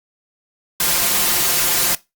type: noise with comb filter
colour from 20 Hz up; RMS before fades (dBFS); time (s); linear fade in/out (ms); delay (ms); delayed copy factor
white; -17; 0.8-1.95; 2; 5.7; +0.9
effects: noise-tail reverb RT60 0.2 s tail -19 dB re dry + Opus 48 kbps